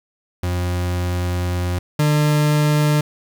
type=tone pair in turn; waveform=40% pulse; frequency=89 / 149.68 Hz; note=F2 / D3; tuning=+33 / +33 cents; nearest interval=major sixth; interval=900 cents; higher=second; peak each=-18 / -13 dBFS; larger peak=second; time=0.43-1.79 / 1.99-3.01 s; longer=first; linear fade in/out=5 ms; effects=8-bit